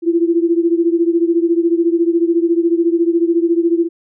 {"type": "beating tone pair", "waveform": "sine", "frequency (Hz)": [334, 348], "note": ["E4", "F4"], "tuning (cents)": [23, -6], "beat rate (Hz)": 14, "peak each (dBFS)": [-13, -16], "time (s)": [0.02, 3.89], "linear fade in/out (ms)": 50, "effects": []}